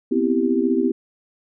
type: chord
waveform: sine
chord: C major seventh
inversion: third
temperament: equal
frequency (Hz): 246.9 / 261.6 / 329.6 / 392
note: B3 / C4 / E4 / G4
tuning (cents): 0 / 0 / 0 / 0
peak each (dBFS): -22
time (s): 0.11-0.92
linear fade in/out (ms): 10
effects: none